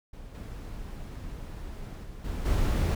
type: noise with level steps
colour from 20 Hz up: brown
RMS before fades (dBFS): -44 / -39 / -42 / -33 / -25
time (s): 0.13-2.95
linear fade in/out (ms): 5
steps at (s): 0.34 / 2.03 / 2.24 / 2.45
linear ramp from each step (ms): 10
effects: none